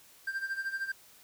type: tone with tremolo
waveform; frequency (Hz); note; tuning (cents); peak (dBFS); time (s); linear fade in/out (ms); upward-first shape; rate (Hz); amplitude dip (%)
triangle; 1580; G6; +13; -28; 0.27-0.92; 5; sine; 13; 75
effects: white hiss -58 dBFS RMS until 1.23 s